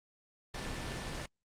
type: tone in noise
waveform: sine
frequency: 1766 Hz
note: A6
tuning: 6 cents sharp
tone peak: -50 dBFS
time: 0.54-1.26 s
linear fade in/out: 5 ms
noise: pink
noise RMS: -39 dBFS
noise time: 0.54-1.26 s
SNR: -14 dB
effects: low-pass 7000 Hz 12 dB/octave + Opus 32 kbps